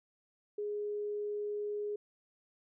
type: tone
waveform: sine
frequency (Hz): 415.3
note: G#4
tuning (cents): 0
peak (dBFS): -34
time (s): 0.58-1.96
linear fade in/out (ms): 5
effects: none